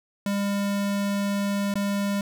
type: tone with dropouts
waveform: square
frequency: 200.9 Hz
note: G3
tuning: 43 cents sharp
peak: -24 dBFS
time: 0.26-2.21 s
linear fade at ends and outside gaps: 2 ms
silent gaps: 1.74-1.755 s
effects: none